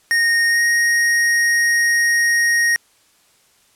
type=tone with pitch glide; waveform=square; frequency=1853 to 1870.2 Hz; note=A#6 to A#6; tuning=-11 to +5 cents; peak=-14 dBFS; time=0.11-2.76 s; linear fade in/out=0 ms; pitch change=+16 cents; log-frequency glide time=0.49-0.61 s; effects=white hiss -56 dBFS RMS until 3.75 s + low-pass 11000 Hz 12 dB/octave